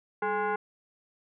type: tone with frequency modulation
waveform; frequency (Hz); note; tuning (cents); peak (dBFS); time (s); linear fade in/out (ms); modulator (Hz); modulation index
sine; 196; G3; 0; -26; 0.22-0.56; 5; 623; 2.1
effects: none